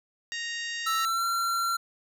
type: harmonic tone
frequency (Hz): 932.3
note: A#5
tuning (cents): 0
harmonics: 2 / 3 / 4 / 5 / 6 / 7 / 8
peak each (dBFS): -34 / -38 / -40 / -42 / -44 / -45 / -46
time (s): 0.32-1.05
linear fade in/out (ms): 0
type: tone with pitch glide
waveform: square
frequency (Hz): 1318.5 to 1366.6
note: E6 to F6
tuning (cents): 0 to -38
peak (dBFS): -26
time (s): 0.86-1.77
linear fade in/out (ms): 10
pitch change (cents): +62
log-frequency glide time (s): 0.97-1.25
effects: none